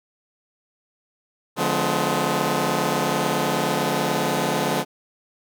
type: chord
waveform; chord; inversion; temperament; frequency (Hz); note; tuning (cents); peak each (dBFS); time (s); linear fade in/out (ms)
10% pulse; D diminished seventh; none; just; 146.83 / 176.2 / 211.4 / 253.7; D3 / F3 / Ab3 / Cb4; 0 / +16 / +31 / +47; -18; 1.56-4.85; 50
effects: none